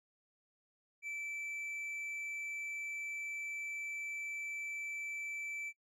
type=tone with tanh clipping; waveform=sine; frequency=2322 Hz; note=D7; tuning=20 cents flat; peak=-40 dBFS; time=1.02-5.73 s; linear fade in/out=50 ms; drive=5 dB; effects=noise-tail reverb RT60 0.1 s tail -26 dB re dry